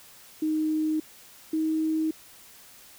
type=tone pair in turn; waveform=sine; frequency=311.1 / 315.8 Hz; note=D#4 / D#4; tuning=0 / +26 cents; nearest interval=unison; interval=26 cents; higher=second; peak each=-23 dBFS; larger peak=neither; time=0.42-1 / 1.53-2.11 s; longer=neither; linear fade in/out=5 ms; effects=white hiss -51 dBFS RMS until 2.98 s